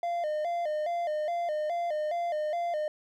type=tone with vibrato; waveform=triangle; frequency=648 Hz; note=E5; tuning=30 cents flat; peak=-26 dBFS; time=0.03-2.88 s; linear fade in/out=2 ms; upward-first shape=square; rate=2.4 Hz; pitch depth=110 cents each way; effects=none